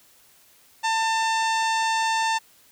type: harmonic tone with a mistuned harmonic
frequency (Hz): 895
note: A5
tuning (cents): +29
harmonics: 1 / 2 / 3 / 4 / 5 / 6 / 7 / 8 / 9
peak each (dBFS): -22 / -28 / -32 / -34 / -36 / -38 / -39 / -40 / -41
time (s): 0.83-2.39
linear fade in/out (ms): 20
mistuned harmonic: 9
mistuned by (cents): +63
effects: white hiss -56 dBFS RMS until 2.71 s